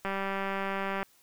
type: click train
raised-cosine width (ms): 0.5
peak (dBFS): -18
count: 192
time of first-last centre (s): 0.05-1.029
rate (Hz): 195
effects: white hiss -63 dBFS RMS until 1.22 s